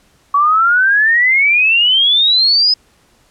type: exponential sweep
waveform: sine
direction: up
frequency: 1124 to 5100 Hz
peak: -8 dBFS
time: 0.34-2.74 s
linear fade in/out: 5 ms
effects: pink hiss -53 dBFS RMS until 3.3 s + low-pass 11000 Hz 12 dB/octave